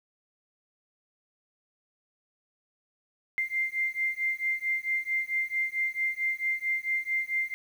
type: beating tone pair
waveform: sine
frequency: 2093 / 2097.5 Hz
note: C7 / C7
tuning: 0 / +4 cents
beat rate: 4.5 Hz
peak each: -30 dBFS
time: 3.38-7.54 s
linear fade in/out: 0 ms
effects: 9-bit